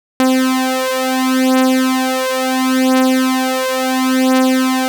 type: beating tone pair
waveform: sawtooth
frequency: 258.9 / 259.62 Hz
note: C4 / C4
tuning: -18 / -13 cents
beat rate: 0.72 Hz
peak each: -11 dBFS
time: 0.2-4.88 s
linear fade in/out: 0 ms
effects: none